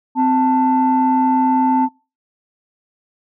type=tone pair together; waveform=sine; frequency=259 / 884.4 Hz; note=C4 / A5; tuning=-17 / +9 cents; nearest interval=octave + major sixth; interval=2126 cents; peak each=-14 dBFS; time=0.15-1.89 s; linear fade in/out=50 ms; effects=noise-tail reverb RT60 0.3 s tail -22 dB re dry + tanh soft clip ceiling -6 dBFS